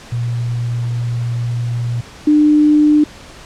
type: tone pair in turn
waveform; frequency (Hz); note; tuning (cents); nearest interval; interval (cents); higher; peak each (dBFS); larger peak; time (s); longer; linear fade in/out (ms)
sine; 119.3 / 300.1; A#2 / D4; +41 / +38; octave + major third; 1597; second; -16 / -7; second; 0.12-2.01 / 2.27-3.04; first; 5
effects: pink hiss -37 dBFS RMS until 3.45 s + low-pass 7000 Hz 12 dB/octave